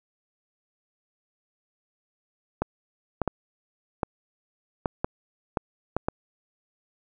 clicks, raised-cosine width 1 ms, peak -10 dBFS, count 9, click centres 2.62 / 3.217 / 3.277 / 4.032 / 4.858 / 5.045 / 5.572 / 5.966 / 6.085 s, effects none

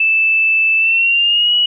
sine tone with pitch glide, 2637 to 2926 Hz, E7 to F#7, 0 to -20 cents, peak -10 dBFS, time 0-1.66 s, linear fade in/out 5 ms, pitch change +180 cents, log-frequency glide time 0.78-1.55 s, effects none

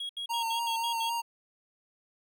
triangle tone bursts, 3302 Hz, G#7, 11 cents flat, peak -32 dBFS, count 7, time 0-1.095 s, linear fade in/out 5 ms, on 93 ms, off 74 ms
square tone with vibrato, 922 Hz, A#5, 19 cents flat, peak -30 dBFS, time 0.29-1.22 s, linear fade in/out 20 ms, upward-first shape sine, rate 3.8 Hz, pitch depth 27 cents each way
effects none

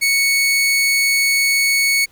sawtooth tone, 2217 Hz, C#7, in tune, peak -10 dBFS, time 0.01-2.06 s, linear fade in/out 20 ms, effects pink hiss -54 dBFS RMS until 2.11 s

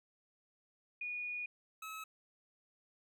sine / 25% pulse tone pair in turn, 2454 / 1289.9 Hz, D#7 / E6, -25 / -38 cents, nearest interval major seventh, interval 1113 cents, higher first, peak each -38 / -40 dBFS, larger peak first, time 1.01-1.46 / 1.82-2.04 s, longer first, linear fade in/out 5 ms, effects none

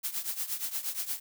blue noise with tremolo, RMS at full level -31 dBFS, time 0.03-1.2 s, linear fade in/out 20 ms, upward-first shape triangle, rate 8.5 Hz, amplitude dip 85%, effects none

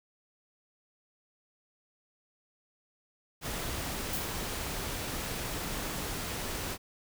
pink noise, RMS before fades -36 dBFS, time 3.41-6.78 s, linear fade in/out 50 ms
violet noise with exponential decay, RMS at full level -32 dBFS, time 4.13-4.48 s, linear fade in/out 2 ms, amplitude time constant 76 ms
effects none

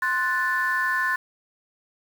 sine chord, F# diminished, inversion second, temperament equal, 1046.5 / 1480 / 1760 Hz, C6 / F#6 / A6, 0 / 0 / 0 cents, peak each -26 / -26 / -23 dBFS, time 0.02-1.16 s, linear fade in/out 5 ms, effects tanh soft clip ceiling -14 dBFS + 7-bit

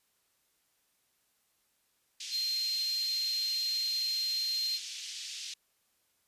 white band-pass noise, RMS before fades -42 dBFS, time 2.2-5.54 s, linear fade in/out 5 ms, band 2700 to 6200 Hz, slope 24 dB/octave
triangle tone, 4180 Hz, C8, 2 cents flat, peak -29 dBFS, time 2.3-4.8 s, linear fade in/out 50 ms
effects white hiss -74 dBFS RMS until 6.27 s + resampled to 32000 Hz

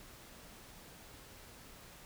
silence, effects pink hiss -55 dBFS RMS until 2.05 s

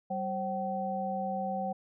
sine tone cluster, 193.3 / 533 / 762 Hz, G3 / C5 / G5, -24 / +32 / -49 cents, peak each -36 / -37 / -33 dBFS, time 0.1-1.73 s, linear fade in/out 10 ms, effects none

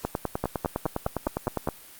two click trains, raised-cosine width 1 ms, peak -12 / -12 dBFS, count 7 / 17, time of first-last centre 0.44-1.687 / 0.05-1.674 s, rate 4.81 / 9.85 Hz, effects white hiss -48 dBFS RMS until 1.99 s + Opus 48 kbps

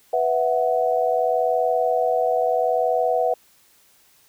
sine chord, B suspended fourth, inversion none, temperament equal, 493.9 / 659.3 / 740 Hz, B4 / E5 / F#5, 0 / 0 / 0 cents, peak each -22 dBFS, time 0.13-3.34 s, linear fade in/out 5 ms, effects white hiss -57 dBFS RMS until 4.28 s

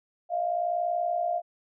sine tone pair together, 636.4 / 697 Hz, D#5 / F5, +39 / -4 cents, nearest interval major second, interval 157 cents, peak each -31 / -26 dBFS, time 0.29-1.42 s, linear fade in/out 50 ms, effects none

